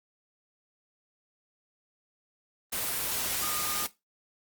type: tone in noise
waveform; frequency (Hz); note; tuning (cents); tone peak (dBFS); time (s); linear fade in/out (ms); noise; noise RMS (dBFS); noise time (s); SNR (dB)
sine; 1221; D#6; -33; -38; 3.42-3.86; 10; white; -31; 2.72-3.87; -10
effects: noise-tail reverb RT60 0.2 s tail -17 dB re dry + Opus 24 kbps